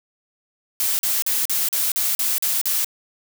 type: noise bursts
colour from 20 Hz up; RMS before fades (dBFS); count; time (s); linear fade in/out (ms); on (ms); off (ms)
blue; -21; 9; 0.8-2.846; 0; 190; 42
effects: none